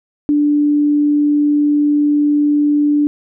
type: tone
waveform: sine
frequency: 293.7 Hz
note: D4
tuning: in tune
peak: -10 dBFS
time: 0.29-3.07 s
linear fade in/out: 0 ms
effects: none